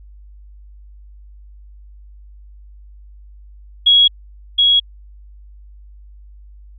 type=tone with echo; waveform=sine; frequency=3322 Hz; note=G#7; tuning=in tune; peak=-7 dBFS; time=3.86-4.08 s; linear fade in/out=10 ms; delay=720 ms; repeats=1; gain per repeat=-2 dB; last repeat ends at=4.8 s; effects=added 50 Hz sine -38 dBFS peak until 6.78 s